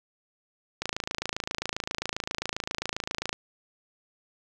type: click train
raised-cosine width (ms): 0.2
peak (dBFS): -12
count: 70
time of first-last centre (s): 0.82-3.329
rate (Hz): 27.5
effects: none